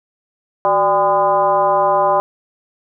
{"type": "tone with frequency modulation", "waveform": "sine", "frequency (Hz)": 801, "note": "G5", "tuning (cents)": 37, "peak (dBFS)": -11, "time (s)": [0.65, 2.2], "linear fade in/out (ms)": 0, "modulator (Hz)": 213, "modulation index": 1.5, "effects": []}